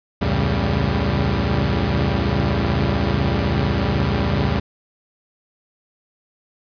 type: tone cluster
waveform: sawtooth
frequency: 68.7 / 84.7 / 113 / 139.9 / 196.9 Hz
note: C#2 / E2 / A2 / C#3 / G3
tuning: -15 / +48 / +47 / +16 / +8 cents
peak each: -20 dBFS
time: 0.21-4.6 s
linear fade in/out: 10 ms
effects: resampled to 11025 Hz + 8-bit